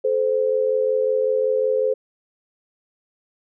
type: tone pair together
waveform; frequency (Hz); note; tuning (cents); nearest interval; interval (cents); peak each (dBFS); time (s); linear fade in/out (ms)
sine; 432.6 / 518; A4 / C5; -29 / -17; minor third; 312; -21 / -19; 0.04-1.94; 10
effects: none